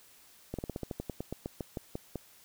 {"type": "slowing click train", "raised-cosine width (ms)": 2, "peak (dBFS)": -22, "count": 16, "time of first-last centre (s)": [0.54, 2.157], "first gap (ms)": 47, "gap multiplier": 1.11, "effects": ["white hiss -59 dBFS RMS until 2.44 s"]}